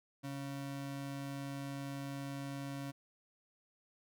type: ring-modulated tone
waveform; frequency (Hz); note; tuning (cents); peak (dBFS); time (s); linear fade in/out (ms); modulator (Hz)
square; 207.7; G#3; 0; -38; 0.23-2.92; 20; 71.3
effects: none